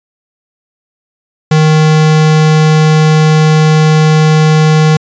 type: tone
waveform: square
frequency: 155.56 Hz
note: D#3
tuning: in tune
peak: -5 dBFS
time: 1.51-4.97 s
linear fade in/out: 5 ms
effects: resampled to 16000 Hz